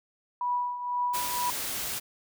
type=tone with tremolo; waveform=sine; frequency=979 Hz; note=B5; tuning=15 cents flat; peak=-24 dBFS; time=0.41-1.5 s; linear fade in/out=2 ms; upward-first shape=triangle; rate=2 Hz; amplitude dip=70%
type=noise; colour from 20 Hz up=white; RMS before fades=-33 dBFS; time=1.13-2 s; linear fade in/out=20 ms
effects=none